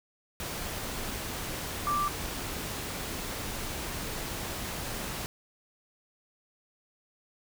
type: tone in noise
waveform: sine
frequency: 1174.7 Hz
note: D6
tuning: in tune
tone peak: -26 dBFS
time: 1.87-2.08 s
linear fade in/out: 0 ms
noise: pink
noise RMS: -36 dBFS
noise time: 0.4-5.26 s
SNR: +7 dB
effects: none